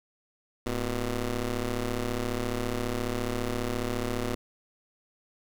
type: ring-modulated tone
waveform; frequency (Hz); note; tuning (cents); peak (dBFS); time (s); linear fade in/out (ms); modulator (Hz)
15% pulse; 118.7; A#2; +32; -19; 0.66-4.35; 5; 136
effects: none